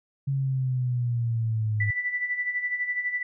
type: exponential sweep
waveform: sine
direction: down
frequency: 138.59 to 104.2 Hz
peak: -23 dBFS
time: 0.27-1.91 s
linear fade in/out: 10 ms
type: tone with tremolo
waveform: sine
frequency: 1975.5 Hz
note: B6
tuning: in tune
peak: -23 dBFS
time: 1.8-3.23 s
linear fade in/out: 5 ms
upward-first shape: sine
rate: 12 Hz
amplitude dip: 65%
effects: none